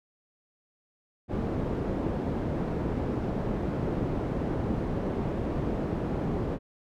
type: low-pass noise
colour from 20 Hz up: white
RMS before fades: -30 dBFS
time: 1.28-6.59 s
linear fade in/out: 50 ms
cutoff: 360 Hz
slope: 12 dB/octave
effects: none